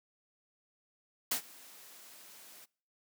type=noise with ADSR envelope; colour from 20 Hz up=white; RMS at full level=-30 dBFS; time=1.31-2.66 s; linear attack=7 ms; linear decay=91 ms; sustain=-24 dB; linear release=22 ms; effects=noise-tail reverb RT60 0.5 s tail -25 dB re dry + high-pass 200 Hz 12 dB/octave

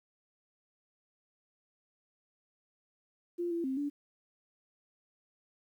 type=tone with pitch steps; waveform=sine; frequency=347.7 / 338.4 / 264.5 / 288 Hz; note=F4 / E4 / C4 / D4; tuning=-8 / +45 / +19 / -34 cents; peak=-31 dBFS; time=3.38-3.9 s; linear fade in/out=20 ms; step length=130 ms; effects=11-bit

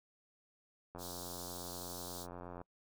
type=click train; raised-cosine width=1 ms; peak=-33 dBFS; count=148; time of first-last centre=0.95-2.615 s; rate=88.3 Hz
type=high-pass noise; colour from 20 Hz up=pink; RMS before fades=-48 dBFS; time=0.98-2.27 s; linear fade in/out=50 ms; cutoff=3700 Hz; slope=48 dB/octave
effects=noise-tail reverb RT60 0.1 s tail -26 dB re dry

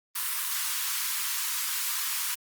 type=high-pass noise; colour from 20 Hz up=white; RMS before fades=-30 dBFS; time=0.15-2.35 s; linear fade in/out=10 ms; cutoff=930 Hz; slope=96 dB/octave; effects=Opus 32 kbps

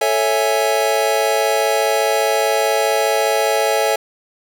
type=chord; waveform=square; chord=A major seventh; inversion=none; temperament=equal; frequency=440 / 554.4 / 659.3 / 830.6 Hz; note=A4 / C#5 / E5 / G#5; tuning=0 / 0 / 0 / 0 cents; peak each=-21 dBFS; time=0.01-3.96 s; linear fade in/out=5 ms; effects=none

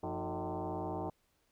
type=tone with frequency modulation; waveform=sine; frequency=230 Hz; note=A#3; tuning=23 cents flat; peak=-35 dBFS; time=0.03-1.1 s; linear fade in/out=5 ms; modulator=135 Hz; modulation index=5.3; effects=pink hiss -75 dBFS RMS until 1.51 s

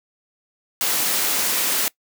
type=noise; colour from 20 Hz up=white; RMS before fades=-21 dBFS; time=0.81-1.88 s; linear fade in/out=0 ms; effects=noise-tail reverb RT60 0.1 s tail -22 dB re dry + high-pass 200 Hz 12 dB/octave

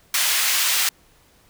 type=high-pass noise; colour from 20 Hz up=pink; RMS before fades=-20 dBFS; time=0.14-0.89 s; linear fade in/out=2 ms; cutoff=1900 Hz; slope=12 dB/octave; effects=pink hiss -56 dBFS RMS until 1.49 s

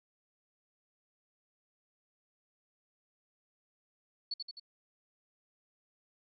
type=tone with echo; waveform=sine; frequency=4424 Hz; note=C#8; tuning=4 cents flat; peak=-33 dBFS; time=4.31-4.34 s; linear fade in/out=5 ms; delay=86 ms; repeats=3; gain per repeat=-4 dB; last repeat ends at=4.598 s; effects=none

